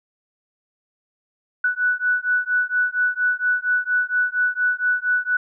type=beating tone pair; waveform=sine; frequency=1480 / 1484.3 Hz; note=F#6 / F#6; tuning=0 / +5 cents; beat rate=4.3 Hz; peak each=-21 / -21 dBFS; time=1.64-5.37 s; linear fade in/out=5 ms; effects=none